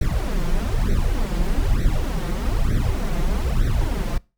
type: noise with flanger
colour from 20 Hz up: brown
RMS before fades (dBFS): -20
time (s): 0.01-4.18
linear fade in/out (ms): 5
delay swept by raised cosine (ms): 0.5 to 5.8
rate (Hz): 1.1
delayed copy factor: +1
effects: noise-tail reverb RT60 0.3 s tail -24 dB re dry